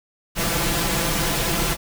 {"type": "noise with comb filter", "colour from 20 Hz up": "pink", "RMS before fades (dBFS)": -22, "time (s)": [0.35, 1.77], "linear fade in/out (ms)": 50, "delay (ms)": 5.9, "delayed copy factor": 0.75, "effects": []}